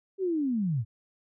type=linear sweep; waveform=sine; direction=down; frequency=395.4 to 99.4 Hz; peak=-25 dBFS; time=0.18-0.85 s; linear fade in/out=50 ms; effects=none